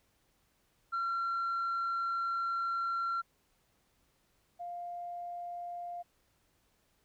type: tone pair in turn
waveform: sine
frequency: 1366 / 700.2 Hz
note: F6 / F5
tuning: -39 / +4 cents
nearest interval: octave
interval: 1157 cents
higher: first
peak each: -29 / -38 dBFS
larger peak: first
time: 0.92-3.22 / 4.59-6.03 s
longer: first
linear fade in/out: 20 ms
effects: tanh soft clip ceiling -29 dBFS + pink hiss -73 dBFS RMS until 7.04 s